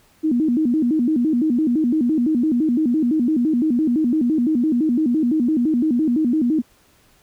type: tone with vibrato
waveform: sine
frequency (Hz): 274.6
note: C#4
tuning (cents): -16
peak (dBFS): -15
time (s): 0.23-6.62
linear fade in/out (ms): 20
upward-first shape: square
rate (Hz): 5.9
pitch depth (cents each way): 230
effects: pink hiss -56 dBFS RMS until 7.22 s